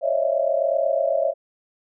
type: tone cluster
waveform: sine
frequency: 542 / 570 / 632 / 673 Hz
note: C#5 / C#5 / D#5 / E5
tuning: -39 / +48 / +27 / +36 cents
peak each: -24 dBFS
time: 0.01-1.34 s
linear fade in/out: 50 ms
effects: none